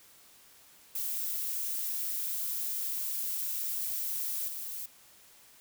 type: noise with level steps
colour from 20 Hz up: violet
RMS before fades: -34 / -39 dBFS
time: 0.95-4.86 s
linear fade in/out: 5 ms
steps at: 4.48 s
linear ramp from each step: 5 ms
effects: white hiss -58 dBFS RMS until 5.6 s